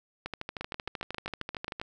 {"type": "two click trains", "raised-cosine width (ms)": 0.3, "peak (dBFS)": [-19, -19], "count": [21, 10], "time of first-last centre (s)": [[0.26, 1.798], [0.61, 1.815]], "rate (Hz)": [13, 7.47], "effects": []}